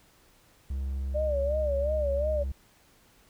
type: tone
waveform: triangle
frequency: 67.4 Hz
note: C#2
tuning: 48 cents flat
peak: -27 dBFS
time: 0.7-2.52 s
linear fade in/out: 5 ms
type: tone with vibrato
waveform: sine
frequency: 587.3 Hz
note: D5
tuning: in tune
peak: -26 dBFS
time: 1.14-2.44 s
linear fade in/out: 20 ms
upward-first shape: sine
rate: 2.8 Hz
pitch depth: 97 cents each way
effects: pink hiss -61 dBFS RMS until 3.29 s